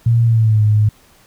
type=tone with pitch glide; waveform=sine; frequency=116.54 to 106.25 Hz; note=A#2 to G#2; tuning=0 to +40 cents; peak=-9 dBFS; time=0.06-0.89 s; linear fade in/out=5 ms; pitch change=-160 cents; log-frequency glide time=0.24-0.62 s; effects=pink hiss -50 dBFS RMS until 1.26 s